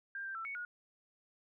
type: tone with pitch steps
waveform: sine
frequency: 1594 / 1572 / 1335 / 2222 / 1445 Hz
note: G6 / G6 / E6 / C#7 / F#6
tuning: +28 / +4 / +22 / +4 / -41 cents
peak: -39 dBFS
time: 0.15-0.65 s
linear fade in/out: 2 ms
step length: 100 ms
effects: none